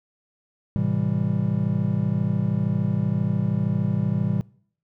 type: chord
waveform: triangle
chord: A minor seventh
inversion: none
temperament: just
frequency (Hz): 110 / 132 / 165 / 198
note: A2 / C3 / E3 / G3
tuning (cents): 0 / +16 / +2 / +18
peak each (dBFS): -24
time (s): 0.76-4.41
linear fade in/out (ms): 0
effects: noise-tail reverb RT60 0.6 s tail -24 dB re dry